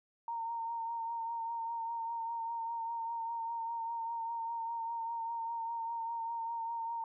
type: tone with vibrato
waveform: sine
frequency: 921 Hz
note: A#5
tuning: 21 cents flat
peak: -35 dBFS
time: 0.28-7.04 s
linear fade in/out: 2 ms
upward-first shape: triangle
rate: 5 Hz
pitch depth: 31 cents each way
effects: none

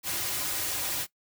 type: noise with comb filter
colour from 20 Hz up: white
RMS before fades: -31 dBFS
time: 0.03-1.07 s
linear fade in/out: 50 ms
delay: 4.5 ms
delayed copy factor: -0.6
effects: noise-tail reverb RT60 0.1 s tail -19 dB re dry

